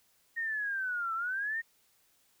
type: linear two-way sweep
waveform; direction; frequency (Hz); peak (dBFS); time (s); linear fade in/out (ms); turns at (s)
sine; down then up; 1864.7 to 1315 to 1864.7; -31; 0.36-1.62; 20; 1.14
effects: white hiss -69 dBFS RMS until 2.4 s